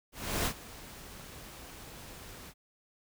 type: noise with ADSR envelope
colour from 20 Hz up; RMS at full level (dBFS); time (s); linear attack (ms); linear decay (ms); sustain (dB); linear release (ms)
pink; -30; 0.12-2.54; 340; 72; -18; 56
effects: none